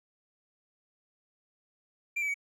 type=tone with pitch steps; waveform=triangle; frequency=2372 / 2296 / 2252 Hz; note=D7 / D7 / C#7; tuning=+17 / -40 / +27 cents; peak=-27 dBFS; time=2.16-2.343 s; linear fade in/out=10 ms; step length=61 ms; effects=none